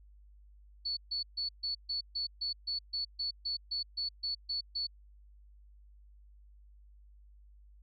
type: tone bursts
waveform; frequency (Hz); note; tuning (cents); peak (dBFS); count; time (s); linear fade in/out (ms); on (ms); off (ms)
sine; 4435; C#8; 0; -32; 16; 0.85-4.87; 10; 120; 140
effects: added 50 Hz sine -55 dBFS peak until 7.82 s